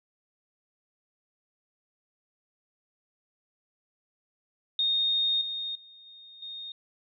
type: tone with level steps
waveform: sine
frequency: 3694 Hz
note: A#7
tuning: 16 cents flat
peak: -23 / -31 / -49 / -47 / -37 dBFS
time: 4.79-6.72 s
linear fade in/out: 2 ms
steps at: 5.41 / 5.75 / 6.06 / 6.42 s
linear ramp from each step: 5 ms
effects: none